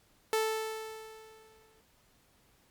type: tone with exponential decay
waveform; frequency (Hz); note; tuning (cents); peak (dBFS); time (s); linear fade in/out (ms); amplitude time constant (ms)
sawtooth; 439.6; A4; -2; -22; 0.33-1.81; 1; 320
effects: pink hiss -67 dBFS RMS until 2.7 s + Opus 48 kbps